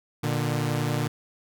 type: tone pair together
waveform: sawtooth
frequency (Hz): 118.4 / 149.23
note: A#2 / D3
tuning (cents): +27 / +28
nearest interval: major third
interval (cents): 401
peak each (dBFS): -23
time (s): 0.23-1.08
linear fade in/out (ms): 10
effects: none